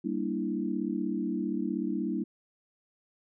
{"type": "chord", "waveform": "sine", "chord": "E half-diminished seventh", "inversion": "first", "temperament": "equal", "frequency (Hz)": [196, 233.1, 293.7, 329.6], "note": ["G3", "Bb3", "D4", "E4"], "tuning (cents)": [0, 0, 0, 0], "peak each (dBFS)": -34, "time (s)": [0.04, 2.24], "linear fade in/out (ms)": 10, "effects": []}